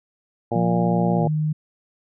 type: harmonic tone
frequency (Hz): 116.9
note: A#2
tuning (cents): +5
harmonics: 1 / 2 / 3 / 4 / 5 / 6 / 7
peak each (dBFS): -28 / -28 / -28 / -28 / -28 / -28 / -28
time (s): 0.51-1.28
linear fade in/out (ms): 10
type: tone with pitch glide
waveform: sine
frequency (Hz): 174.61 to 153.77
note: F3 to D#3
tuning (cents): 0 to -20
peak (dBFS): -19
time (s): 0.55-1.53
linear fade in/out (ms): 10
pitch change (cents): -220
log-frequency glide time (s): 1.16-1.27
effects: none